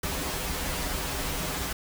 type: noise with comb filter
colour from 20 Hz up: pink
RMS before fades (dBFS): -31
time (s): 0.03-1.73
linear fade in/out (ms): 5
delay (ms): 8.9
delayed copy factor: -0.85
effects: none